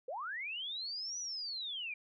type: linear two-way sweep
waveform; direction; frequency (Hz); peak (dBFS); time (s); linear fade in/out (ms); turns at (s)
sine; up then down; 460.9 to 5970 to 2329; -38; 0.08-1.94; 5; 1.19
effects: none